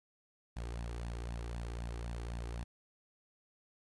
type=tone with flanger; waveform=sawtooth; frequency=58.27 Hz; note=A#1; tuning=in tune; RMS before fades=-41 dBFS; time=0.56-2.64 s; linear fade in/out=10 ms; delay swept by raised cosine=1.1 to 2.6 ms; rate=3.9 Hz; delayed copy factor=+0.6; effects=resampled to 24000 Hz + 12-bit